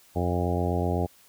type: harmonic tone with a mistuned harmonic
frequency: 88 Hz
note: F2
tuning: 14 cents sharp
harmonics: 1 / 2 / 3 / 4 / 5 / 6 / 7 / 8 / 9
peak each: -27 / -31 / -33 / -33 / -33 / -37 / -35 / -35 / -35 dBFS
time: 0.15-1.07 s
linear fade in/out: 20 ms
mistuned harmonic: 9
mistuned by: +34 cents
effects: white hiss -57 dBFS RMS until 1.28 s